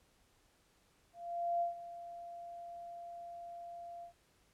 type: tone with ADSR envelope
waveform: sine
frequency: 690 Hz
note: F5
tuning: 21 cents flat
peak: -30 dBFS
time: 1.13-4.13 s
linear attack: 480 ms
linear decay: 130 ms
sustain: -15 dB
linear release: 100 ms
effects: pink hiss -71 dBFS RMS until 4.53 s + low-pass 12000 Hz 12 dB/octave